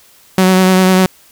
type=tone with vibrato; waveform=sawtooth; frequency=186.4 Hz; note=F#3; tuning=13 cents sharp; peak=-3 dBFS; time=0.38-1.06 s; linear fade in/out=2 ms; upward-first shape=sine; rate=10 Hz; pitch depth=19 cents each way; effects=white hiss -46 dBFS RMS until 1.31 s